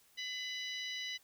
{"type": "harmonic tone with a mistuned harmonic", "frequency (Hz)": 987.8, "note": "B5", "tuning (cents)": 0, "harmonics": [2, 3, 4, 5, 6], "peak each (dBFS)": [-43, -43, -44, -51, -52], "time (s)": [0.17, 1.18], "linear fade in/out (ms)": 20, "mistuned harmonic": 2, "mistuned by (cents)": 34, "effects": ["white hiss -67 dBFS RMS until 1.23 s"]}